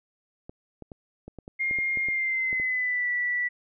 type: clicks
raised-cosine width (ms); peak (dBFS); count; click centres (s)
2; -27; 12; 0.495 / 0.823 / 0.918 / 1.28 / 1.387 / 1.479 / 1.711 / 1.787 / 1.973 / 2.086 / 2.529 / 2.599
type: tone with pitch glide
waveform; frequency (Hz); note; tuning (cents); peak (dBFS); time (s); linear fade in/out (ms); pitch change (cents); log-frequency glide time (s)
sine; 2125 to 1959.9; C7 to B6; +26 to -14; -24; 1.59-3.49; 20; -140; 2.07-3.09
effects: none